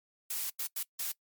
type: noise bursts at uneven times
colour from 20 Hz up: blue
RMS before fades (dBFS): -35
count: 4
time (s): 0.3-0.5 / 0.59-0.67 / 0.76-0.83 / 0.99-1.12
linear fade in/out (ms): 5
effects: noise-tail reverb RT60 0.1 s tail -23 dB re dry + MP3 96 kbps